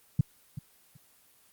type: tone with echo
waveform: sine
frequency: 140 Hz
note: C#3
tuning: 18 cents sharp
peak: -17 dBFS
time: 0.19-0.21 s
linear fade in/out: 5 ms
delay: 380 ms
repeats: 2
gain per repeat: -15 dB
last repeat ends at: 0.97 s
effects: white hiss -62 dBFS RMS until 1.52 s + Opus 24 kbps